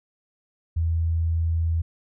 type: tone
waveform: sine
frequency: 82.41 Hz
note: E2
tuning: in tune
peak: -20 dBFS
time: 0.76-1.82 s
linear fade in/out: 10 ms
effects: none